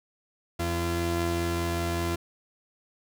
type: tone pair together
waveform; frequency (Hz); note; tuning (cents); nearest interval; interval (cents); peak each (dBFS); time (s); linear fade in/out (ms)
sawtooth; 85.2 / 341.6; F2 / F4; -42 / -38; 2 octaves; 2404; -25 / -25; 0.59-2.16; 10
effects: none